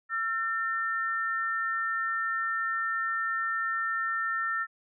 sine tone pair together, 1348.5 / 1800 Hz, E6 / A6, +39 / +39 cents, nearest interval perfect fourth, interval 500 cents, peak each -30 / -30 dBFS, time 0.09-4.67 s, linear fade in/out 50 ms, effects none

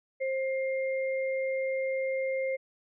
sine tone pair together, 529 / 2114 Hz, C5 / C7, +19 / +17 cents, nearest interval 2 octaves, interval 2398 cents, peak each -28 / -37 dBFS, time 0.2-2.57 s, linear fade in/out 20 ms, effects none

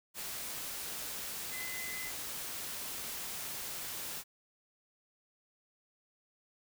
sine tone in noise, 2033 Hz, B6, 50 cents sharp, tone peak -42 dBFS, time 1.5-2.12 s, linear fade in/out 50 ms, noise white, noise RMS -41 dBFS, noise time 0.14-4.24 s, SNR -4 dB, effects none

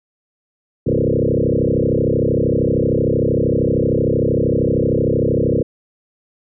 sine tone with frequency modulation, 300 Hz, D4, 37 cents sharp, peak -13 dBFS, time 0.86-5.63 s, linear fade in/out 10 ms, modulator 33 Hz, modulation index 6.6, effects none

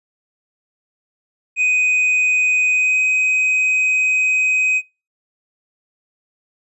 triangle tone with pitch glide, 2500 to 2517 Hz, D#7 to D#7, +8 to +19 cents, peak -12 dBFS, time 1.56-4.82 s, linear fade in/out 50 ms, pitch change +11 cents, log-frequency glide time 2.72-2.99 s, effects noise-tail reverb RT60 0.3 s tail -26 dB re dry + resampled to 24000 Hz

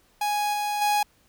45% pulse tone with level steps, 830.6 Hz, G#5, in tune, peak -23 / -25 / -20 dBFS, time 0.21-1.03 s, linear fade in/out 5 ms, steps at 0.53 / 0.81 s, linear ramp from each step 10 ms, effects pink hiss -62 dBFS RMS until 1.28 s

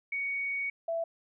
sine tone pair in turn, 2236 / 664.8 Hz, C#7 / E5, +14 / +15 cents, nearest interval octave + major sixth, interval 2099 cents, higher first, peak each -30 / -29 dBFS, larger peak second, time 0.12-0.7 / 0.88-1.04 s, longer first, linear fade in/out 5 ms, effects none

